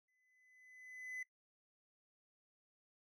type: tone with exponential growth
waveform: triangle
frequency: 2014 Hz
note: B6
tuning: 33 cents sharp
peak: -40 dBFS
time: 0.08-1.23 s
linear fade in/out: 5 ms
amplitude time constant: 250 ms
effects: noise-tail reverb RT60 0.1 s tail -18 dB re dry